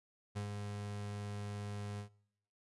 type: tone with ADSR envelope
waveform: 35% pulse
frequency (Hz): 102.6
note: G#2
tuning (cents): -21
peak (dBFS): -35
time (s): 0.35-2.09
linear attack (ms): 20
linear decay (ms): 100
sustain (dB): -4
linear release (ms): 100
effects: noise-tail reverb RT60 0.8 s tail -25 dB re dry + resampled to 24000 Hz